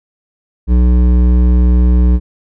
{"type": "tone with hard clipping", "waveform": "triangle", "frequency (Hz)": 61, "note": "B1", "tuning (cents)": -21, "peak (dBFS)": -8, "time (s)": [0.67, 2.2], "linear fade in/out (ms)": 50, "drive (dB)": 15, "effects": []}